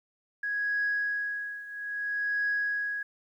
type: tone with tremolo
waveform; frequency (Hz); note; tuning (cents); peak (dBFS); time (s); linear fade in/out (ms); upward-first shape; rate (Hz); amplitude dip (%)
sine; 1661.2; G#6; 0; -24; 0.43-3.03; 5; triangle; 0.61; 85
effects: tanh soft clip ceiling -21 dBFS + 11-bit